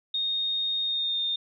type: tone with pitch glide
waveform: sine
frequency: 3700 to 3643 Hz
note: A#7 to A#7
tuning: -14 to -41 cents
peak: -25 dBFS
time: 0.14-1.36 s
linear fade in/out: 5 ms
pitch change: -27 cents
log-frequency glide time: 0.84-1.2 s
effects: none